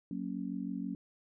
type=chord; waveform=sine; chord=F# major; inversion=none; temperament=just; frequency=185 / 231.2 / 277.5 Hz; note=F#3 / A#3 / C#4; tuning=0 / -14 / +2 cents; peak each=-39 / -40 / -39 dBFS; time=0.11-0.95 s; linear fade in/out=2 ms; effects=none